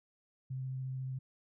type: tone with vibrato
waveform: sine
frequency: 130.81 Hz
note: C3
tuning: in tune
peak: -36 dBFS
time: 0.5-1.19 s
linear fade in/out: 10 ms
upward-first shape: sine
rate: 14 Hz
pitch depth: 10 cents each way
effects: none